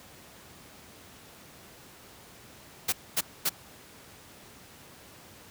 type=noise bursts; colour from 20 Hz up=white; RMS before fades=-26 dBFS; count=3; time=2.88-3.495 s; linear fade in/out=10 ms; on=45 ms; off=240 ms; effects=pink hiss -51 dBFS RMS until 5.5 s + high-pass 80 Hz 12 dB/octave